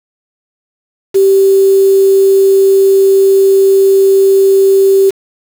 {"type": "tone with quantisation", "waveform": "sine", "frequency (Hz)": 389, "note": "G4", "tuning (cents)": -13, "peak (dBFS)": -4, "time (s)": [1.14, 5.11], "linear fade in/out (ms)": 20, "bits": 4, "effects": []}